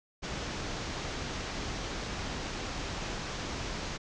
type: low-pass noise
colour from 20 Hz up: pink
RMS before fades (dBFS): -37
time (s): 0.22-3.98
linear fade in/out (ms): 20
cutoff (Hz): 6800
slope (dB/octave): 48
effects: none